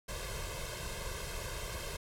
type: noise with comb filter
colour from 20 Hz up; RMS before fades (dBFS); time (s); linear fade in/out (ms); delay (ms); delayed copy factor
pink; -40; 0.08-1.97; 10; 1.9; +1
effects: low-pass 12000 Hz 12 dB/octave